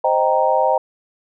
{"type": "chord", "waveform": "sine", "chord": "C minor seventh", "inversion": "none", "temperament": "equal", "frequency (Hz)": [523.3, 622.3, 784, 932.3], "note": ["C5", "Eb5", "G5", "Bb5"], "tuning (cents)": [0, 0, 0, 0], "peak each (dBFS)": -19, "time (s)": [0.04, 0.78], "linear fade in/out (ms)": 5, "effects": []}